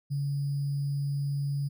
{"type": "tone with sample-and-hold", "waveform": "sine", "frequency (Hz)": 141.5, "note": "C#3", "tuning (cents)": 36, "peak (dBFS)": -27, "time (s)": [0.1, 1.69], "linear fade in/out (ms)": 20, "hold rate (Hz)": 4900, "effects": []}